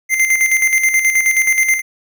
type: tone with tremolo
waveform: square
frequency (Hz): 2085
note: C7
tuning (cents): -7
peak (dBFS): -10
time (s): 0.09-1.82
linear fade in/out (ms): 50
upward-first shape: square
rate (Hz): 9.4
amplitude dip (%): 55
effects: none